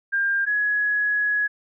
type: tone pair in turn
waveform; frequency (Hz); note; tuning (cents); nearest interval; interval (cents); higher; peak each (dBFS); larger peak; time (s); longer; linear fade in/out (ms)
sine; 1600 / 1678.6; G6 / G#6; +35 / +18; minor second; 83; second; -19; neither; 0.12-0.46 / 0.46-1.48; second; 20
effects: none